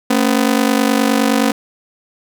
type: ring-modulated tone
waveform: sawtooth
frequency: 250 Hz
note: B3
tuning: 21 cents sharp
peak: -5 dBFS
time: 0.1-1.52 s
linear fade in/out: 5 ms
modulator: 24.8 Hz
effects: none